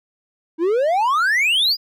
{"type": "exponential sweep", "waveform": "triangle", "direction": "up", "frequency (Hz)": [312.1, 5050], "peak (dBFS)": -13, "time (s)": [0.58, 1.77], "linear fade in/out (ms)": 50, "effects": []}